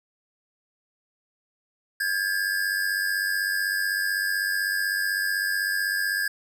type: tone pair together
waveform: square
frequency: 1613 / 1708.9 Hz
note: G6 / G#6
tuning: +49 / +49 cents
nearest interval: minor second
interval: 100 cents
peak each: -26 / -29 dBFS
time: 2-6.28 s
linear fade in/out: 5 ms
effects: none